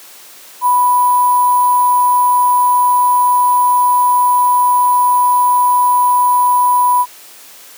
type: tone with sample-and-hold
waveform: sine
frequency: 987.8 Hz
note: B5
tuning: in tune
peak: -8 dBFS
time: 0.61-7.06 s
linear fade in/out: 50 ms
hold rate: 11025 Hz
effects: white hiss -38 dBFS RMS until 7.77 s + high-pass 300 Hz 12 dB/octave